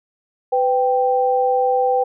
sine tone pair together, 501.5 / 784 Hz, B4 / G5, +26 / 0 cents, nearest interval minor sixth, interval 774 cents, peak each -17 dBFS, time 0.52-2.04 s, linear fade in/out 10 ms, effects none

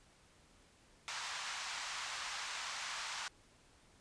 pink band-pass noise, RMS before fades -43 dBFS, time 1.08-3.28 s, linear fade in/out 0 ms, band 910 to 7300 Hz, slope 24 dB/octave, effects pink hiss -66 dBFS RMS until 4 s + resampled to 22050 Hz

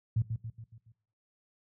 sine tone with echo, 112.2 Hz, A2, 34 cents sharp, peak -24 dBFS, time 0.16-0.22 s, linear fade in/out 5 ms, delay 140 ms, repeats 5, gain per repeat -6 dB, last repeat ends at 0.92 s, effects noise-tail reverb RT60 0.6 s tail -19 dB re dry + high-pass 60 Hz 12 dB/octave

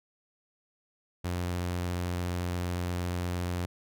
sawtooth tone, 88.6 Hz, F2, 25 cents sharp, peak -26 dBFS, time 1.24-3.66 s, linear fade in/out 10 ms, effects none

